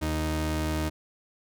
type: tone pair together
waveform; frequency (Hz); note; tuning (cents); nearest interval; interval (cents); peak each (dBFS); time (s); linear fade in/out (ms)
sawtooth; 77.78 / 155.56; D#2 / D#3; 0 / 0; octave; 1200; -24; 0.01-0.9; 20
effects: none